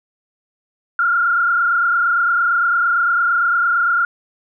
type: tone with frequency modulation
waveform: sine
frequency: 1399 Hz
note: F6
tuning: 3 cents sharp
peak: -13 dBFS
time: 0.99-4.05 s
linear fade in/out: 2 ms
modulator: 28.8 Hz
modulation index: 1.5
effects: none